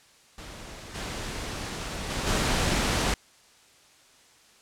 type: noise with level steps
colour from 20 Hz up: pink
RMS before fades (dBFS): -42 / -34 / -30 / -25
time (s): 0.38-3.14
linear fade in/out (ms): 2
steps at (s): 0.94 / 2.09 / 2.26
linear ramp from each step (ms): 20
effects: white hiss -57 dBFS RMS until 4.61 s + low-pass 8000 Hz 12 dB/octave